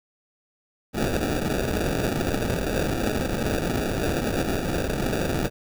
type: noise with sample-and-hold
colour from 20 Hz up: white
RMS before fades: -25 dBFS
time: 0.93-5.5 s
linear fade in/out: 50 ms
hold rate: 1050 Hz
effects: none